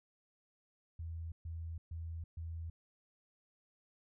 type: tone bursts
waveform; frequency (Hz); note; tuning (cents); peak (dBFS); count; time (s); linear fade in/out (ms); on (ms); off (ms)
sine; 82.41; E2; 0; -40; 4; 0.99-2.7; 5; 330; 130
effects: none